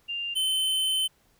sine / square tone pair in turn, 2794 / 3065 Hz, F7 / G7, 0 / -40 cents, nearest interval major second, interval 160 cents, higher second, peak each -29 / -24 dBFS, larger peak second, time 0.08-0.35 / 0.35-1.08 s, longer second, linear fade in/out 20 ms, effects pink hiss -65 dBFS RMS until 1.39 s

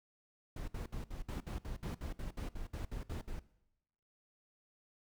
brown noise bursts, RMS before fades -41 dBFS, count 16, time 0.56-3.395 s, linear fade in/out 5 ms, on 120 ms, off 61 ms, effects noise-tail reverb RT60 0.9 s tail -19 dB re dry

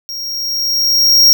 square tone with level ramp, 5588 Hz, F8, in tune, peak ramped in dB -23 to -4 dBFS, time 0.09-1.33 s, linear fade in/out 0 ms, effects none

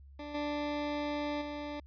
20% pulse tone with level steps, 293.7 Hz, D4, in tune, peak -36 / -28 / -33 dBFS, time 0.19-1.8 s, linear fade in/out 5 ms, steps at 0.34 / 1.41 s, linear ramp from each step 10 ms, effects added 69 Hz sine -51 dBFS peak until 1.86 s + resampled to 11025 Hz

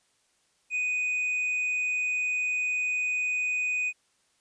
triangle tone, 2489 Hz, D#7, in tune, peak -24 dBFS, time 0.7-3.93 s, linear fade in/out 50 ms, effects white hiss -69 dBFS RMS until 4.4 s + resampled to 22050 Hz

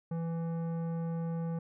triangle tone with tanh clipping, 166.1 Hz, E3, 13 cents sharp, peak -34 dBFS, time 0.11-1.59 s, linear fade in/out 5 ms, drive 17 dB, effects none

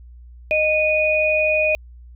sine tone pair together, 618 / 2472 Hz, D#5 / D#7, -12 / -12 cents, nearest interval 2 octaves, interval 2400 cents, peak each -18 dBFS, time 0.51-1.75 s, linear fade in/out 0 ms, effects added 60 Hz sine -39 dBFS peak until 2.15 s

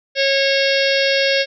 harmonic tone with a mistuned harmonic, 547 Hz, C#5, 23 cents flat, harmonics 1 / 3 / 4 / 5 / 6 / 7 / 8 / 9 / 10, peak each -17 / -22 / -23 / -24 / -25 / -25 / -26 / -27 / -27 dBFS, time 0.15-1.46 s, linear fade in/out 50 ms, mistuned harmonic 7, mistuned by -38 cents, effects none

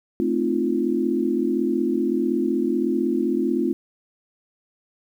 sine chord, F dominant seventh, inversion first, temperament equal with one note detuned, 220 / 261.6 / 311.1 / 347 Hz, A3 / C4 / Eb4 / F4, 0 / 0 / 0 / -11 cents, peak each -26 / -24 / -27 / -23 dBFS, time 0.2-3.73 s, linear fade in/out 0 ms, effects 9-bit

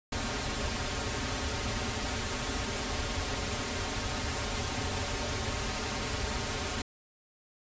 pink noise with comb filter, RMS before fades -33 dBFS, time 0.12-6.82 s, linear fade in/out 5 ms, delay 6 ms, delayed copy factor -0.95, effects resampled to 16000 Hz

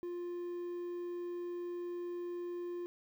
triangle tone with quantisation, 350.6 Hz, F4, 7 cents sharp, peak -36 dBFS, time 0.03-2.86 s, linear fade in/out 0 ms, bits 11, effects none

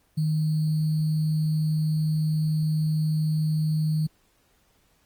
sine tone with sample-and-hold, 155.56 Hz, D#3, in tune, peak -21 dBFS, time 0.17-4.07 s, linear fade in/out 10 ms, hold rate 4410 Hz, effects pink hiss -65 dBFS RMS until 5.05 s + Opus 24 kbps

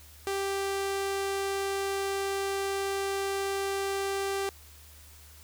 sawtooth tone with low-pass filter, 392.6 Hz, G4, 3 cents sharp, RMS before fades -31 dBFS, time 0.27-4.49 s, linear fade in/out 0 ms, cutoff 11000 Hz, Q 1.1, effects added 75 Hz sine -52 dBFS peak until 5.43 s + white hiss -54 dBFS RMS until 5.43 s

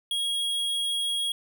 square tone, 3298 Hz, G#7, 13 cents flat, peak -26 dBFS, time 0.11-1.32 s, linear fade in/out 2 ms, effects none

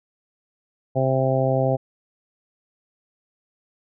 harmonic tone, 132.1 Hz, C3, 17 cents sharp, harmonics 1 / 2 / 3 / 4 / 5 / 6, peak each -22 / -28 / -28 / -23 / -24 / -29 dBFS, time 0.95-1.77 s, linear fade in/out 20 ms, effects none

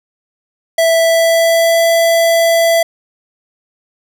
square tone with pitch glide, 659.3 to 667 Hz, E5 to E5, 0 to +20 cents, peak -9 dBFS, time 0.78-2.83 s, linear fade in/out 5 ms, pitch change +20 cents, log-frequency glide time 1.01-1.86 s, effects none

